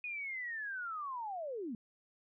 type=linear sweep; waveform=sine; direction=down; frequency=2489 to 207.7 Hz; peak=-38 dBFS; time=0.04-1.75 s; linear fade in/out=2 ms; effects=none

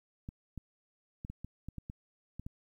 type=clicks; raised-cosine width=5 ms; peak=-29 dBFS; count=10; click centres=0.289 / 0.577 / 1.249 / 1.3 / 1.446 / 1.686 / 1.783 / 1.899 / 2.396 / 2.465 s; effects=11-bit

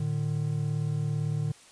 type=tone pair together; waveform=triangle; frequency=112.9 / 150.7 Hz; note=A2 / D3; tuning=+45 / +45 cents; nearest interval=perfect fourth; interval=500 cents; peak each=-29 / -26 dBFS; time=0-1.52 s; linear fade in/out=5 ms; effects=white hiss -54 dBFS RMS until 1.71 s + resampled to 22050 Hz

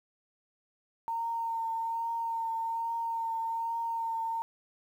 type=tone with vibrato; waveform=sine; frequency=915 Hz; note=A#5; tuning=32 cents flat; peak=-30 dBFS; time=1.08-4.42 s; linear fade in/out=0 ms; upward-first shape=triangle; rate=1.2 Hz; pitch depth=18 cents each way; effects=10-bit

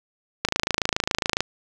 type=click train; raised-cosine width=0.2 ms; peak=-3 dBFS; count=27; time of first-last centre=0.45-1.406 s; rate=27.2 Hz; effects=none

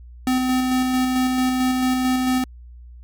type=tone with tremolo; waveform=square; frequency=255.8 Hz; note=C4; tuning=39 cents flat; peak=-17 dBFS; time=0.27-2.44 s; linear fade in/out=2 ms; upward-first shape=square; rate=4.5 Hz; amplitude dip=25%; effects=added 60 Hz sine -38 dBFS peak until 3.03 s + MP3 96 kbps

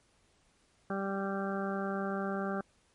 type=harmonic tone; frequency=195.8 Hz; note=G3; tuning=2 cents flat; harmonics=1 / 2 / 3 / 4 / 6 / 7 / 8; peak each=-35 / -38 / -40 / -41 / -43 / -43 / -44 dBFS; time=0.9-2.61 s; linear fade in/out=2 ms; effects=pink hiss -69 dBFS RMS until 2.94 s + MP3 48 kbps

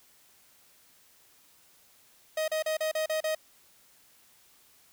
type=tone bursts; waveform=45% pulse; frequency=628 Hz; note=D#5; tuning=16 cents sharp; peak=-27 dBFS; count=7; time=2.37-3.35 s; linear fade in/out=5 ms; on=110 ms; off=35 ms; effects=white hiss -61 dBFS RMS until 4.92 s

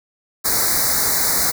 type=band-stop noise; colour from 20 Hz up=white; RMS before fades=-18 dBFS; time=0.44-1.52 s; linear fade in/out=20 ms; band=2200 to 3900 Hz; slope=96 dB/octave; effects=none

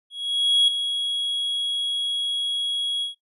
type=tone with ADSR envelope; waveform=triangle; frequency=3322 Hz; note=G#7; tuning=in tune; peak=-12 dBFS; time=0.1-3.15 s; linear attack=580 ms; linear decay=3 ms; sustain=-9 dB; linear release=130 ms; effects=noise-tail reverb RT60 0.1 s tail -18 dB re dry + resampled to 24000 Hz

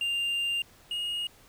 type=tone pair in turn; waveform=triangle; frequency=2794 / 2866 Hz; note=F7 / F7; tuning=0 / +44 cents; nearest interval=unison; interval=44 cents; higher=second; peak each=-25 / -28 dBFS; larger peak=first; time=0.01-0.62 / 0.91-1.27 s; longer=first; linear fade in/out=2 ms; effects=pink hiss -57 dBFS RMS until 1.48 s

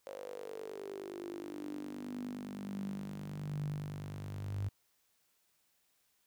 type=tone with high-pass filter sweep; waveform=sawtooth; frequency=49.62 Hz; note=G1; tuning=22 cents sharp; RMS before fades=-42 dBFS; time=0.06-4.69 s; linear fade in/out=10 ms; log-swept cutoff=540 to 100 Hz; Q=9.7; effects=white hiss -75 dBFS RMS until 6.26 s

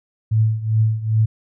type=tone with tremolo; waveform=sine; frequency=110 Hz; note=A2; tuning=in tune; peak=-11 dBFS; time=0.31-1.26 s; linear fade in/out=10 ms; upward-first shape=triangle; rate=2.5 Hz; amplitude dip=85%; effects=none

